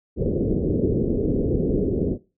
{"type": "low-pass noise", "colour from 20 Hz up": "white", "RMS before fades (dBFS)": -22, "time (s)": [0.16, 2.18], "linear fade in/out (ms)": 50, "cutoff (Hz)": 470, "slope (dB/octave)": 48, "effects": ["noise-tail reverb RT60 0.3 s tail -20 dB re dry"]}